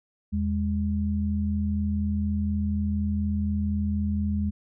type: tone pair together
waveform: sine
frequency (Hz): 81.5 / 205.6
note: E2 / G#3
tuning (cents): -19 / -17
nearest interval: octave + major third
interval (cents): 1602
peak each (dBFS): -26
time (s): 0.32-4.51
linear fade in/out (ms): 20
effects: none